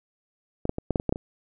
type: clicks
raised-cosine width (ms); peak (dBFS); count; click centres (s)
2; -14 / -10 / -16 / -10 / -9 / -17 / -10 / -10 / -20; 9; 0.654 / 0.694 / 0.784 / 0.907 / 0.958 / 0.999 / 1.093 / 1.125 / 1.159
effects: none